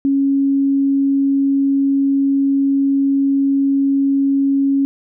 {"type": "tone", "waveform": "sine", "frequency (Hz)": 275.6, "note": "C#4", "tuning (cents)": -10, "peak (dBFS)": -12, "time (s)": [0.05, 4.85], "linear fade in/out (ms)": 0, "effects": []}